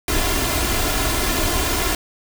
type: noise with comb filter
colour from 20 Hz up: pink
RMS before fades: -20 dBFS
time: 0.08-1.95 s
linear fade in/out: 2 ms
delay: 2.9 ms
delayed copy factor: +0.6
effects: none